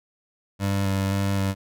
25% pulse tone with vibrato, 98 Hz, G2, in tune, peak -18 dBFS, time 0.59-1.55 s, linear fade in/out 50 ms, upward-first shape square, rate 1.9 Hz, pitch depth 14 cents each way, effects none

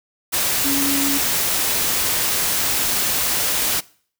sine tone in noise, 279.2 Hz, C#4, 13 cents sharp, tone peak -21 dBFS, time 0.64-1.19 s, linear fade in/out 20 ms, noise white, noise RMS -20 dBFS, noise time 0.32-3.81 s, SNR -4 dB, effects noise-tail reverb RT60 0.5 s tail -22 dB re dry

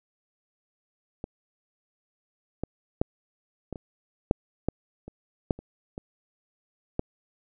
clicks, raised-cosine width 2 ms, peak -20 / -16 / -9 / -20 / -25 / -6 / -11 / -27 / -9 / -28 / -22 / -12 dBFS, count 12, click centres 1.241 / 2.636 / 3.015 / 3.727 / 3.758 / 4.311 / 4.686 / 5.08 / 5.508 / 5.59 / 5.979 / 6.994 s, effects none

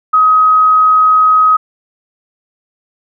sine tone, 1264 Hz, D#6, 27 cents sharp, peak -5 dBFS, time 0.13-1.57 s, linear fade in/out 10 ms, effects none

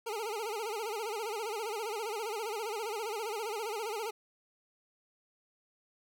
25% pulse tone with vibrato, 434.7 Hz, A4, 21 cents flat, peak -31 dBFS, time 0.06-4.11 s, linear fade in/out 10 ms, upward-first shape sine, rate 15 Hz, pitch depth 130 cents each way, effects none

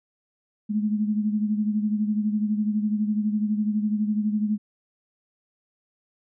sine beating tone pair, 210 / 222 Hz, G#3 / A3, +19 / +16 cents, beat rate 12 Hz, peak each -22 / -29 dBFS, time 0.69-4.58 s, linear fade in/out 20 ms, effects none

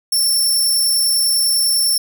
20% pulse tone, 5410 Hz, E8, 44 cents sharp, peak -8 dBFS, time 0.12-1.98 s, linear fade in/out 5 ms, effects none

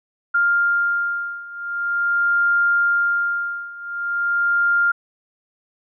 sine beating tone pair, 1400 / 1400.44 Hz, F6 / F6, +4 / +4 cents, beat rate 0.44 Hz, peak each -21 / -19 dBFS, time 0.34-4.92 s, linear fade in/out 10 ms, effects none

